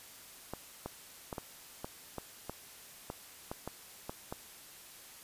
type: clicks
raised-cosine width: 1 ms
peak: -24 dBFS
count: 12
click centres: 0.536 / 0.86 / 1.328 / 1.382 / 1.845 / 2.183 / 2.496 / 3.101 / 3.515 / 3.676 / 4.095 / 4.325 s
effects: white hiss -53 dBFS RMS until 5.23 s + resampled to 32000 Hz